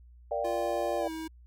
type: chord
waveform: sine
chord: G minor seventh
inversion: first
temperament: equal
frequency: 466.2 / 587.3 / 698.5 / 784 Hz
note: Bb4 / D5 / F5 / G5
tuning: 0 / 0 / 0 / 0 cents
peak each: -36 / -31 / -35 / -36 dBFS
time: 0.31-1.08 s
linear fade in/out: 5 ms
type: tone with pitch glide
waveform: square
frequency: 347.2 to 320.2 Hz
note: F4 to D#4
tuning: -10 to +50 cents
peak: -36 dBFS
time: 0.44-1.28 s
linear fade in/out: 10 ms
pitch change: -140 cents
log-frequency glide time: 0.98-1.11 s
effects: added 60 Hz sine -51 dBFS peak until 1.46 s